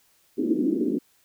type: band-pass noise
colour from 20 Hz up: white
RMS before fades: -24 dBFS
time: 0.37-0.99 s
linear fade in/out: 20 ms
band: 220 to 360 Hz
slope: 48 dB/octave
effects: white hiss -63 dBFS RMS until 1.24 s